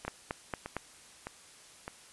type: two click trains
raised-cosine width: 0.5 ms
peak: -18 / -23 dBFS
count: 4 / 4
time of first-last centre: 0.08-0.766 / 0.05-1.879 s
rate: 4.37 / 1.64 Hz
effects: white hiss -55 dBFS RMS until 2.12 s + resampled to 24000 Hz